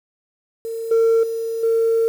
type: tone with level steps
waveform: sine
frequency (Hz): 454.8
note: A#4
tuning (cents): -43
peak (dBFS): -24 / -10 / -21 / -13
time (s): 0.65-2.08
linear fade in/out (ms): 0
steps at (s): 0.91 / 1.23 / 1.63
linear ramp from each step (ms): 5
effects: tanh soft clip ceiling -11 dBFS + 7-bit